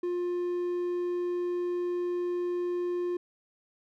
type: tone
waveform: triangle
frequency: 353.4 Hz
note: F4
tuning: 21 cents sharp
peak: -26 dBFS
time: 0.03-3.17 s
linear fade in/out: 5 ms
effects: none